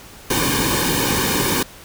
pink noise with comb filter, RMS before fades -19 dBFS, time 0.3-1.63 s, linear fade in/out 5 ms, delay 1.5 ms, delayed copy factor -0.8, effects pink hiss -41 dBFS RMS until 1.84 s

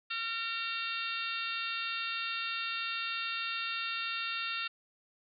harmonic tone, 456.8 Hz, A#4, 35 cents flat, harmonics 3 / 4 / 5 / 6 / 7 / 8 / 9 / 10, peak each -39 / -44 / -47 / -37 / -49 / -40 / -49 / -47 dBFS, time 0.1-4.68 s, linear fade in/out 10 ms, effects none

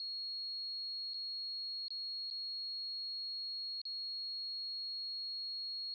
sine tone with dropouts, 4305 Hz, C8, 49 cents sharp, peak -39 dBFS, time 0-5.94 s, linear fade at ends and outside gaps 1 ms, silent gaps 1.136-1.142 / 1.882-1.905 / 2.302-2.31 / 3.816-3.853 s, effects none

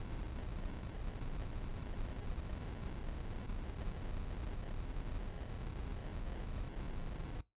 brown noise with sample-and-hold, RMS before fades -42 dBFS, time 0-7.41 s, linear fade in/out 5 ms, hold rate 1225 Hz, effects noise-tail reverb RT60 0.2 s tail -19 dB re dry + resampled to 8000 Hz

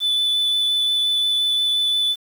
sine tone with vibrato, 3490 Hz, A7, 15 cents flat, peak -14 dBFS, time 0-2.16 s, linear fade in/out 50 ms, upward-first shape sine, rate 5.7 Hz, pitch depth 8 cents each way, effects tanh soft clip ceiling -16 dBFS + 7-bit

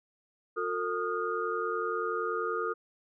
sine tone cluster, 361.3 / 451.7 / 1232 / 1418 Hz, F#4 / A4 / D#6 / F6, -41 / +45 / -17 / +26 cents, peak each -37 / -33 / -33 / -38 dBFS, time 0.56-2.74 s, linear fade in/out 20 ms, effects none

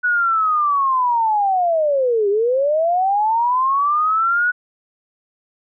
sine linear two-way sweep, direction down then up, 1480 to 392.7 to 1480 Hz, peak -14 dBFS, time 0.03-4.52 s, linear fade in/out 20 ms, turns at 2.29 s, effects none

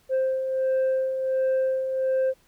sine beating tone pair, 523.3 / 524.7 Hz, C5 / C5, 0 / +5 cents, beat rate 1.4 Hz, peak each -28 / -20 dBFS, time 0.09-2.34 s, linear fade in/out 50 ms, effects tanh soft clip ceiling -19 dBFS + pink hiss -62 dBFS RMS until 2.47 s

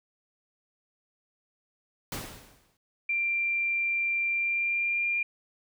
pink noise with exponential decay, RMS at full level -33 dBFS, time 2.12-2.77 s, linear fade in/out 2 ms, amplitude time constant 140 ms
sine tone with pitch glide, 2369 to 2398 Hz, D7 to D7, +14 to +36 cents, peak -25 dBFS, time 3.09-5.23 s, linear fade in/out 5 ms, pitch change +22 cents, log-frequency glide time 4.28-5.1 s
effects none

